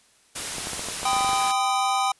white noise, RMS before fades -30 dBFS, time 0.35-1.52 s, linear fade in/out 10 ms
clicks, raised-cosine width 1 ms, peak -19 dBFS, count 12, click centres 0.583 / 0.671 / 0.733 / 0.794 / 0.886 / 1.031 / 1.132 / 1.166 / 1.208 / 1.246 / 1.292 / 1.332 s
square chord, G augmented, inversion none, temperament equal with one note detuned, 784 / 1012.6 / 1244.5 Hz, G5 / B5 / D#6, 0 / +43 / 0 cents, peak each -24 / -29 / -27 dBFS, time 1.05-2.12 s, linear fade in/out 5 ms
effects white hiss -59 dBFS RMS until 2.19 s + resampled to 24000 Hz

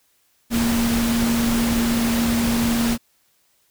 sine tone in noise, 233.1 Hz, A#3, in tune, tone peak -18 dBFS, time 0.5-2.98 s, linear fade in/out 50 ms, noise pink, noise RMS -25 dBFS, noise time 0.5-2.98 s, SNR +4 dB, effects white hiss -63 dBFS RMS until 3.7 s

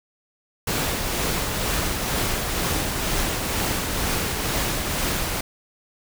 pink noise with tremolo, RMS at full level -23 dBFS, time 0.67-5.41 s, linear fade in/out 5 ms, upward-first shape triangle, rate 2.1 Hz, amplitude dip 35%, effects none

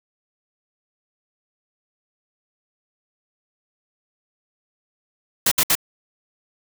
white noise bursts, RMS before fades -17 dBFS, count 3, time 5.46-5.753 s, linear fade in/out 5 ms, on 55 ms, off 64 ms, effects none

